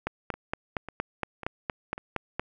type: two click trains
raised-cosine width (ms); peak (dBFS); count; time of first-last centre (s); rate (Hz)
0.5; -23 / -13; 4 / 11; 0.34-1.979 / 0.07-2.396; 1.83 / 4.3
effects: none